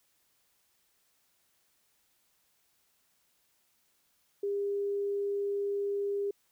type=tone; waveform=sine; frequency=402.5 Hz; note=G4; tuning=46 cents sharp; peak=-29 dBFS; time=4.43-6.31 s; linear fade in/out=5 ms; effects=white hiss -72 dBFS RMS until 6.51 s